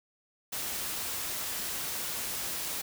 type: noise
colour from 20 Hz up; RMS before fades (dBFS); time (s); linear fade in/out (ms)
white; -35; 0.52-2.82; 10
effects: none